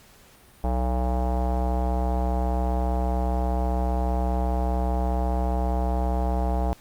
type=tone with low-pass filter; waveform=square; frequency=62.5 Hz; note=B1; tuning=21 cents sharp; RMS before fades=-24 dBFS; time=0.64-6.73 s; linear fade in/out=0 ms; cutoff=770 Hz; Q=4.5; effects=pink hiss -53 dBFS RMS until 6.8 s + Opus 48 kbps